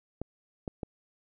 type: clicks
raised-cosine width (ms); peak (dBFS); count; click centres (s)
2; -21; 3; 0.216 / 0.678 / 0.832
effects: none